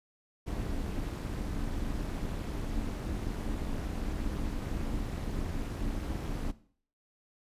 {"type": "noise with amplitude modulation", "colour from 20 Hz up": "brown", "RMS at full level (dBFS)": -31, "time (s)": [0.46, 6.52], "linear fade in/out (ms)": 20, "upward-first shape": "sine", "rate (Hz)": 252, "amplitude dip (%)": 75, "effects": ["noise-tail reverb RT60 0.5 s tail -17 dB re dry", "resampled to 32000 Hz"]}